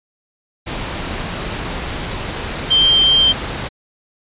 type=tone in noise; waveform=sine; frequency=3152 Hz; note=G7; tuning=9 cents sharp; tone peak=-9 dBFS; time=2.7-3.33 s; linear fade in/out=20 ms; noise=pink; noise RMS=-24 dBFS; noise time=0.66-3.69 s; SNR=+12 dB; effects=resampled to 8000 Hz